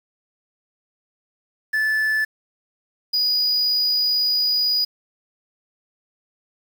triangle tone pair in turn, 1743 / 4921 Hz, A6 / D#8, -17 / -20 cents, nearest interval octave + tritone, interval 1797 cents, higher second, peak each -16 dBFS, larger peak neither, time 1.73-2.25 / 3.13-4.85 s, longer second, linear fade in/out 10 ms, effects 7-bit

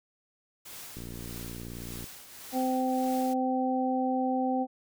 white noise with tremolo, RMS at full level -43 dBFS, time 0.65-3.34 s, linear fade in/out 10 ms, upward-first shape triangle, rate 1.7 Hz, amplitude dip 60%
click train, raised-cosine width 3 ms, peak -29 dBFS, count 64, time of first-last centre 0.97-2.041 s, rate 58.8 Hz
harmonic tone, 257.8 Hz, C4, 26 cents flat, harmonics 1 / 2 / 3, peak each -28 / -33 / -30 dBFS, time 2.52-4.67 s, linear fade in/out 50 ms
effects none

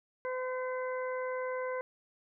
harmonic tone, 510 Hz, C5, 44 cents flat, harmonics 1 / 2 / 3 / 4, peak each -34 / -40 / -44 / -46 dBFS, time 0.25-1.81 s, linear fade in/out 0 ms, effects none

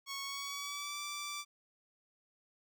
10% pulse tone with pitch glide, 1105 to 1168.7 Hz, C#6 to D6, -6 to -9 cents, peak -31 dBFS, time 0.06-1.45 s, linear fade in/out 50 ms, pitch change +97 cents, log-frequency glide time 0.23-0.99 s, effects none

